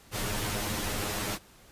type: noise with comb filter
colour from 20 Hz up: pink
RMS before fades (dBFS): -32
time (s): 0.11-1.39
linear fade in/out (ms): 50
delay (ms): 9.7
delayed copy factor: +1
effects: pink hiss -56 dBFS RMS until 1.71 s + resampled to 32000 Hz